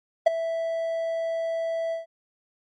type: tone with ADSR envelope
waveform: triangle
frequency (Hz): 659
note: E5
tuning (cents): -1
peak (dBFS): -8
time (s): 0.26-2.06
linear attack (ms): 11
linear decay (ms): 12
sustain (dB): -15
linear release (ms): 140
effects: MP3 48 kbps